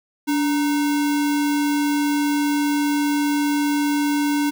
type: tone with sample-and-hold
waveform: sine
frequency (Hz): 290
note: D4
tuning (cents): -22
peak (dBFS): -17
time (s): 0.27-4.51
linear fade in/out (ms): 20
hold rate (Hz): 1225
effects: none